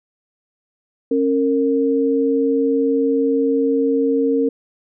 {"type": "tone pair together", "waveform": "sine", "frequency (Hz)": [273.3, 460.1], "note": ["C#4", "A#4"], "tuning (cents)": [-24, -23], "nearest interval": "major sixth", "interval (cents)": 901, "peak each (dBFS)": -17, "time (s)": [1.11, 4.49], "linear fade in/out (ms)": 5, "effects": []}